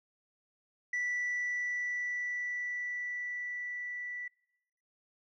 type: tone with level ramp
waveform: sine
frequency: 1965 Hz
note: B6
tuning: 9 cents flat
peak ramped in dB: -28 to -37 dBFS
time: 0.93-4.28 s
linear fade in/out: 5 ms
effects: noise-tail reverb RT60 0.9 s tail -24 dB re dry + tanh soft clip ceiling -29 dBFS